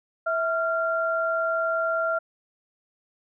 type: tone pair together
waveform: sine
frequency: 654 / 1382.6 Hz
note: E5 / F6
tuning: -14 / -18 cents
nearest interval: octave + minor second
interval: 1296 cents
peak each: -25 dBFS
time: 0.26-2.19 s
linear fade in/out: 10 ms
effects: none